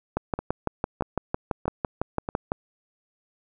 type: two click trains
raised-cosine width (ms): 1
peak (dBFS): -10 / -15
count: 15 / 4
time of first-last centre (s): 0.17-2.519 / 0.39-2.289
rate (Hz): 5.96 / 1.58
effects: none